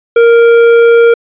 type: tone with tanh clipping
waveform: triangle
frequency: 466.2 Hz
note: A#4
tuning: in tune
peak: -4 dBFS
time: 0.16-1.14 s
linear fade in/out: 5 ms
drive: 15 dB
effects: resampled to 8000 Hz